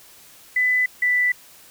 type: tone pair in turn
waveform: sine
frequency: 2000 / 1980.5 Hz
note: B6 / B6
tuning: +21 / +4 cents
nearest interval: unison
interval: 17 cents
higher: first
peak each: -16 dBFS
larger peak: neither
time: 0.56-0.86 / 1.02-1.32 s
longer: neither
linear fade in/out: 5 ms
effects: white hiss -48 dBFS RMS until 1.7 s